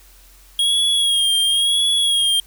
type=tone with vibrato; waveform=square; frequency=3283 Hz; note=G#7; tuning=21 cents flat; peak=-15 dBFS; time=0.59-2.4 s; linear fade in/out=2 ms; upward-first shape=sine; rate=0.96 Hz; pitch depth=51 cents each way; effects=added 44 Hz sine -47 dBFS peak until 2.46 s + white hiss -50 dBFS RMS until 2.46 s